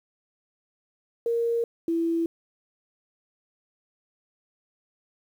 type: tone pair in turn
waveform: sine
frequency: 466.2 / 332.6 Hz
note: A#4 / E4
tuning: 0 / +16 cents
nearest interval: tritone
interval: 584 cents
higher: first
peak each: -22 dBFS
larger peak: neither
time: 1.26-1.64 / 1.88-2.26 s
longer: neither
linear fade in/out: 2 ms
effects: 9-bit